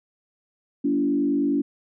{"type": "tone with frequency modulation", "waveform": "sine", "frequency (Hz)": 284.1, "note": "C#4", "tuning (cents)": 43, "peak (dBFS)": -19, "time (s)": [0.84, 1.62], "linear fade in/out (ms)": 10, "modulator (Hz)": 49.8, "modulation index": 0.88, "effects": []}